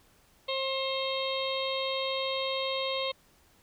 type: harmonic tone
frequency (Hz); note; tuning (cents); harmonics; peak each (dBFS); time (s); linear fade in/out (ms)
533; C5; +32; 1 / 2 / 4 / 5 / 6 / 7 / 8; -32 / -37 / -40 / -41 / -38 / -37 / -41; 0.48-3.12; 10
effects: pink hiss -63 dBFS RMS until 3.62 s